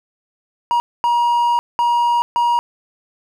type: tone bursts at uneven times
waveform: triangle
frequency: 952 Hz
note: A#5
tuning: 36 cents sharp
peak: -11 dBFS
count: 4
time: 0.71-0.8 / 1.04-1.59 / 1.79-2.22 / 2.36-2.59 s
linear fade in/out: 0 ms
effects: none